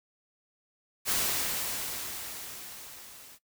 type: noise with level ramp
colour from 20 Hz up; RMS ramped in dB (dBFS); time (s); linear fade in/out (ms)
white; -27 to -51; 1.05-3.39; 50
effects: noise-tail reverb RT60 0.1 s tail -18 dB re dry